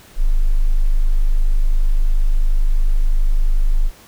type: tone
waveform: sine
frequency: 25.73 Hz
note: G#0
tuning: 15 cents flat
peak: -10 dBFS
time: 0.16-3.91 s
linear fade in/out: 50 ms
effects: pink hiss -45 dBFS RMS until 4.07 s